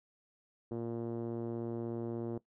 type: tone with low-pass filter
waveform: 5% pulse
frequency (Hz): 116.54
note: A#2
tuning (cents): 0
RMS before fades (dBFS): -38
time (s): 0.71-2.38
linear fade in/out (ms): 5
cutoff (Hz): 360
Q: 1.8
effects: noise-tail reverb RT60 0.1 s tail -18 dB re dry